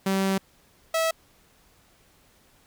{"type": "tone pair in turn", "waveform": "sawtooth", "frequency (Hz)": [193, 650.3], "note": ["G3", "E5"], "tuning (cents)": [-27, -24], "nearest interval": "octave + major sixth", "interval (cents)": 2103, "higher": "second", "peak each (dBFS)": -18, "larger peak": "neither", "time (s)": [[0.06, 0.38], [0.94, 1.11]], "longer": "first", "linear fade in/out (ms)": 5, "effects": ["pink hiss -60 dBFS RMS until 2.66 s"]}